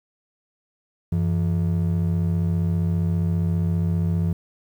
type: ring-modulated tone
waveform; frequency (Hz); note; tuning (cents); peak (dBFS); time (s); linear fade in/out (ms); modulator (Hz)
triangle; 130.2; C3; -8; -14; 1.12-4.33; 5; 37.5
effects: 9-bit